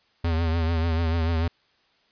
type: tone with vibrato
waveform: square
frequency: 82.41 Hz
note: E2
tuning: in tune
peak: -22 dBFS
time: 0.24-1.48 s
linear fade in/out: 5 ms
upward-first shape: triangle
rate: 6.8 Hz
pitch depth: 67 cents each way
effects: white hiss -64 dBFS RMS until 2.11 s + resampled to 11025 Hz